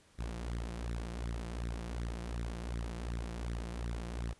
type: tone with flanger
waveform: sawtooth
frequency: 58 Hz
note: A#1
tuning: 8 cents flat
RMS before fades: -39 dBFS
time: 0.18-4.34 s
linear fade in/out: 20 ms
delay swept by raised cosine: 0.51 to 5.91 ms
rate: 2.7 Hz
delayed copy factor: +0.75
effects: pink hiss -65 dBFS RMS until 4.39 s + resampled to 24000 Hz